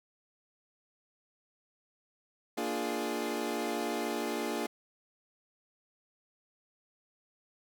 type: chord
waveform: 25% pulse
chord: Bb dominant seventh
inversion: none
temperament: equal with one note detuned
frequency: 233.1 / 295.9 / 349.2 / 415.3 Hz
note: Bb3 / D4 / F4 / Ab4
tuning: 0 / +13 / 0 / 0 cents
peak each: -34 dBFS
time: 2.57-4.67 s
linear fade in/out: 10 ms
effects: none